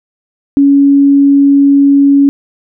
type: tone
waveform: sine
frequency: 280 Hz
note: C#4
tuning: 18 cents sharp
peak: -3 dBFS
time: 0.57-2.29 s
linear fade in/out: 0 ms
effects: none